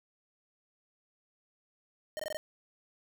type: tone bursts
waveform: square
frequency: 616 Hz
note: D#5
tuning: 17 cents flat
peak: -35 dBFS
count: 5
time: 2.17-2.37 s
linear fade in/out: 0 ms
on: 24 ms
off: 20 ms
effects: none